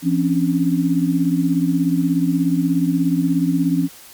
sine tone cluster, 170.2 / 266.4 / 283.1 Hz, F3 / C4 / C#4, -44 / +31 / +37 cents, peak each -19 dBFS, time 0.02-3.89 s, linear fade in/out 50 ms, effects white hiss -42 dBFS RMS until 4.13 s + MP3 96 kbps

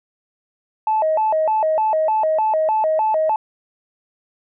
sine tone with vibrato, 740 Hz, F#5, in tune, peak -14 dBFS, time 0.87-3.36 s, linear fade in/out 2 ms, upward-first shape square, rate 3.3 Hz, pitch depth 280 cents each way, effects tanh soft clip ceiling -10 dBFS

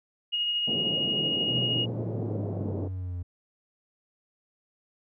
sine tone with tremolo, 2872 Hz, F7, 48 cents sharp, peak -24 dBFS, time 0.32-1.86 s, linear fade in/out 20 ms, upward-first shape sine, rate 13 Hz, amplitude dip 25%
pink band-pass noise, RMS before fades -34 dBFS, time 0.67-2.88 s, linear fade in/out 10 ms, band 140 to 560 Hz, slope 24 dB/octave
triangle exponential sweep, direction down, 127.4 to 87.31 Hz, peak -29 dBFS, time 1.5-3.23 s, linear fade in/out 10 ms
effects none

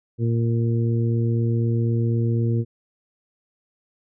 harmonic tone, 116 Hz, A#2, 8 cents flat, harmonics 1 / 2 / 3 / 4, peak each -19 / -27 / -29 / -33 dBFS, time 0.18-2.65 s, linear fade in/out 50 ms, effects none

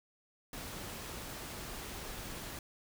pink noise, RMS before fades -44 dBFS, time 0.53-2.59 s, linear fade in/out 2 ms, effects none

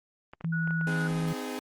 clicks, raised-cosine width 0.5 ms, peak -28 dBFS, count 6, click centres 0.335 / 0.41 / 0.446 / 0.675 / 0.708 / 0.812 s
sine tone with pitch glide, 164.81 to 163.39 Hz, E3 to E3, 0 to -15 cents, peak -27 dBFS, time 0.44-1.33 s, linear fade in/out 5 ms, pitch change -15 cents, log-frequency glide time 0.78-0.83 s
sine tone, 1464 Hz, F#6, 19 cents flat, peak -31 dBFS, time 0.52-1.08 s, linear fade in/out 10 ms
sawtooth chord, Ab major, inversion first, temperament equal with one note detuned, 256.4 / 311.1 / 415.3 Hz, C4 / Eb4 / Ab4, -35 / 0 / 0 cents, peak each -32 / -36 / -34 dBFS, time 0.87-1.59 s, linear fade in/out 0 ms
effects Opus 32 kbps

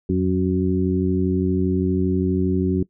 harmonic tone with a mistuned harmonic, 92.5 Hz, F#2, in tune, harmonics 1 / 2 / 3 / 4, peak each -24 / -21 / -23 / -23 dBFS, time 0.09-2.83 s, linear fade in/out 5 ms, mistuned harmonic 1, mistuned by -100 cents, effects noise-tail reverb RT60 0.1 s tail -20 dB re dry

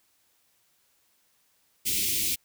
white band-stop noise, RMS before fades -27 dBFS, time 1.85-2.36 s, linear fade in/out 20 ms, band 390 to 2200 Hz, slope 48 dB/octave, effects white hiss -68 dBFS RMS until 2.44 s

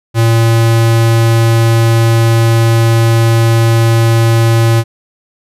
square tone, 114.6 Hz, A#2, 29 cents flat, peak -7 dBFS, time 0.14-4.84 s, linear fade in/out 50 ms, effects resampled to 32000 Hz

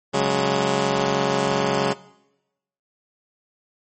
10% pulse chord, C# suspended fourth, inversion none, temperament just, 138.59 / 184.79 / 207.9 Hz, C#3 / F#3 / G#3, 0 / -2 / +2 cents, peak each -16 dBFS, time 0.13-1.94 s, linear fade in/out 20 ms, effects noise-tail reverb RT60 0.9 s tail -20 dB re dry + MP3 32 kbps

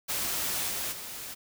white noise with level steps, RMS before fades -31 / -33 / -40 dBFS, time 0.08-1.35 s, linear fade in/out 20 ms, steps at 0.68 / 0.91 s, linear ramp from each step 20 ms, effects none

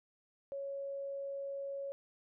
sine tone, 554.4 Hz, C#5, in tune, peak -38 dBFS, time 0.52-1.92 s, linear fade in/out 0 ms, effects none

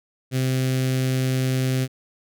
sawtooth tone with notch filter, 130 Hz, C3, 11 cents flat, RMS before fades -22 dBFS, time 0.31-1.88 s, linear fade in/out 50 ms, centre 960 Hz, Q 0.67, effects none

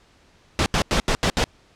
pink noise bursts at uneven times, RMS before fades -19 dBFS, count 6, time 0.59-0.66 / 0.74-0.82 / 0.91-1 / 1.08-1.15 / 1.23-1.3 / 1.37-1.44 s, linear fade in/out 0 ms, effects pink hiss -56 dBFS RMS until 1.75 s + low-pass 6000 Hz 12 dB/octave

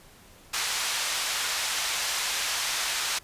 white band-pass noise, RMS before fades -29 dBFS, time 0.53-3.19 s, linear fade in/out 10 ms, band 850 to 6300 Hz, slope 12 dB/octave, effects pink hiss -53 dBFS RMS until 3.23 s + resampled to 32000 Hz

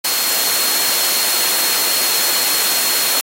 sine tone in noise, 4290 Hz, C8, 42 cents sharp, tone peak -22 dBFS, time 0.04-3.21 s, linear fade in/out 10 ms, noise white, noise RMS -17 dBFS, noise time 0.04-3.21 s, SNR -8 dB, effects high-pass 300 Hz 12 dB/octave + AAC 48 kbps

